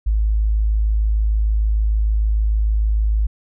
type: tone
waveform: sine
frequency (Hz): 53.3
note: G#1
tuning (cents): +46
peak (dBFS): -14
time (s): 0.06-3.27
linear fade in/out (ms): 10
effects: none